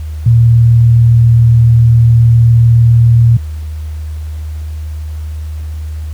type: tone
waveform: sine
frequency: 116.54 Hz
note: A#2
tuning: in tune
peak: -3 dBFS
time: 0.26-3.37 s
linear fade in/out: 5 ms
effects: added 77 Hz sine -18 dBFS peak until 6.13 s + pink hiss -42 dBFS RMS until 6.13 s